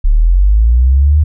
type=linear sweep; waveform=sine; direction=up; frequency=33.85 to 77.78 Hz; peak=-5 dBFS; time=0.04-1.24 s; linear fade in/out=10 ms; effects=none